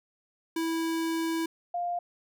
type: tone pair in turn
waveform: square / sine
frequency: 327.8 / 701 Hz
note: E4 / F5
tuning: -10 / +6 cents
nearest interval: octave + minor second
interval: 1316 cents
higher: second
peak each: -28 dBFS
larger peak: neither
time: 0.56-1.46 / 1.74-1.99 s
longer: first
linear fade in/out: 5 ms
effects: none

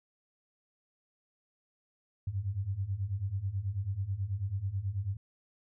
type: beating tone pair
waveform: sine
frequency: 92.5 / 101.7 Hz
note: F#2 / G#2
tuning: 0 / -36 cents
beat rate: 9.2 Hz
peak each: -36 / -33 dBFS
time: 2.27-5.17 s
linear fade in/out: 5 ms
effects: none

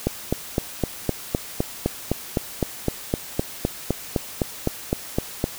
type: click train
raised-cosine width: 2 ms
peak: -6 dBFS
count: 22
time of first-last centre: 0.07-5.441 s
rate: 3.91 Hz
effects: white hiss -37 dBFS RMS until 5.58 s

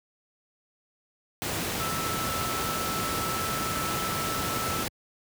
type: tone in noise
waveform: sine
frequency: 1318.5 Hz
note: E6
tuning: in tune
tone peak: -32 dBFS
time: 1.8-4.83 s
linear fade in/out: 0 ms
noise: pink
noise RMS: -30 dBFS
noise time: 1.42-4.88 s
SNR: -5 dB
effects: high-pass 80 Hz 12 dB/octave

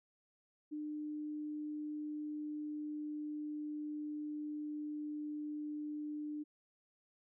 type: tone with pitch glide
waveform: sine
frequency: 301.1 to 299.2 Hz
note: D4 to D4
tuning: +43 to +32 cents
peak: -39 dBFS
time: 0.71-6.44 s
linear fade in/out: 20 ms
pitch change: -11 cents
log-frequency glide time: 0.85-5.3 s
effects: none

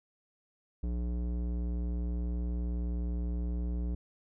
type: tone with low-pass filter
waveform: square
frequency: 59.6 Hz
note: A#1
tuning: 39 cents sharp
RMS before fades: -33 dBFS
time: 0.83-3.95 s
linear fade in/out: 5 ms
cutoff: 340 Hz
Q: 0.84
effects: none

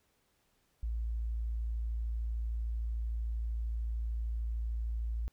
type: tone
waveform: sine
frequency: 56.6 Hz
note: A1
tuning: 50 cents sharp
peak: -32 dBFS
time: 0.83-5.28 s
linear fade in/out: 0 ms
effects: pink hiss -74 dBFS RMS until 5.32 s

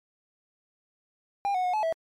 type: tone with pitch steps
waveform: triangle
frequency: 802 / 735 / 725 / 858 / 653 Hz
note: G5 / F#5 / F#5 / A5 / E5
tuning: +39 / -12 / -35 / -44 / -17 cents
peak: -22 dBFS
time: 1.45-1.925 s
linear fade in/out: 0 ms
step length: 95 ms
effects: MP3 96 kbps

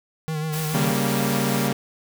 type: tone with vibrato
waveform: square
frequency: 155.56 Hz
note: D#3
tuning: in tune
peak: -25 dBFS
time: 0.28-0.92 s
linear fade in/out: 0 ms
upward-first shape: sine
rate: 7 Hz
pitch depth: 41 cents each way
type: noise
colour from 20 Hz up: white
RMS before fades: -32 dBFS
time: 0.52-1.69 s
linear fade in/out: 20 ms
type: chord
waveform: sawtooth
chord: G diminished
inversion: second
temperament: equal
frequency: 138.59 / 196 / 233.1 Hz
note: Db3 / G3 / Bb3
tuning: 0 / 0 / 0 cents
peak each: -21 dBFS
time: 0.74-1.73 s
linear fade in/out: 5 ms
effects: none

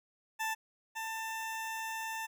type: tone pair in turn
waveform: 20% pulse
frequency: 883 / 891.7 Hz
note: A5 / A5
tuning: +6 / +23 cents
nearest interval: unison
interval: 17 cents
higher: second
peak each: -28 / -32 dBFS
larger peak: first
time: 0.39-0.55 / 0.95-2.27 s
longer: second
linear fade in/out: 20 ms
effects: none

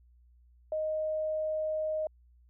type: tone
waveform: sine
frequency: 622.3 Hz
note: D#5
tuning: in tune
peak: -29 dBFS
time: 0.72-2.07 s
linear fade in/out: 2 ms
effects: added 60 Hz sine -58 dBFS peak until 2.49 s

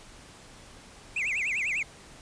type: tone with vibrato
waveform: triangle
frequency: 2349 Hz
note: D7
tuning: in tune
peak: -25 dBFS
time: 1.16-1.83 s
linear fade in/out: 5 ms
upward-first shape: triangle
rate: 10 Hz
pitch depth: 290 cents each way
effects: pink hiss -50 dBFS RMS until 2.21 s + resampled to 22050 Hz

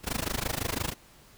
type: noise with amplitude modulation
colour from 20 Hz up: pink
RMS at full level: -28 dBFS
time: 0.03-0.95 s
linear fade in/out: 50 ms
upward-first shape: sine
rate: 25.9 Hz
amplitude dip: 95%
effects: pink hiss -56 dBFS RMS until 1.37 s

